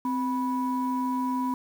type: tone pair together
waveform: sine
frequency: 258.6 / 981.4 Hz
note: C4 / B5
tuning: -20 / -11 cents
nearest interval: octave + major seventh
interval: 2309 cents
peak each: -26 / -28 dBFS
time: 0.05-1.54 s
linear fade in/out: 2 ms
effects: tanh soft clip ceiling -18 dBFS + 8-bit